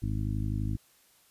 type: harmonic tone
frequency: 51.91 Hz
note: G#1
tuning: in tune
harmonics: 1 / 2 / 3 / 4 / 5 / 6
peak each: -33 / -31 / -39 / -39 / -40 / -42 dBFS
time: 0.02-0.77 s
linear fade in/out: 10 ms
effects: white hiss -63 dBFS RMS until 1.3 s + resampled to 32000 Hz